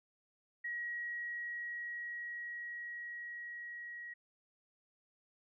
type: tone with level ramp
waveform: sine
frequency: 1904 Hz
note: A#6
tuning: 36 cents sharp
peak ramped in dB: -37 to -44 dBFS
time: 0.64-4.14 s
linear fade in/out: 10 ms
effects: none